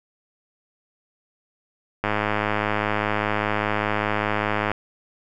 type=click train; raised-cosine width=0.5 ms; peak=-7 dBFS; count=282; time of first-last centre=2.04-4.716 s; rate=105 Hz; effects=none